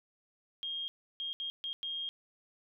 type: tone bursts at uneven times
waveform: sine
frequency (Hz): 3233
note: G#7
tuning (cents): -47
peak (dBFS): -35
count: 5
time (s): 0.63-0.88 / 1.2-1.33 / 1.4-1.5 / 1.64-1.73 / 1.83-2.09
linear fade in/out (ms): 0
effects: none